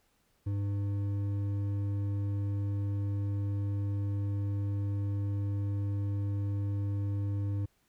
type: tone with hard clipping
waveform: sine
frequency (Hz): 100.5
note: G2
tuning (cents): +44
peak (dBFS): -31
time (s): 0.46-7.66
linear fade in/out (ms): 10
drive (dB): 7
effects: pink hiss -72 dBFS RMS until 7.88 s